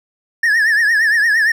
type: tone with vibrato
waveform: triangle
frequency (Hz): 1765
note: A6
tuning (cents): +5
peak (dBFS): -9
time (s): 0.43-1.52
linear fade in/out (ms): 5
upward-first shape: triangle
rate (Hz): 8.7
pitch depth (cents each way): 130
effects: none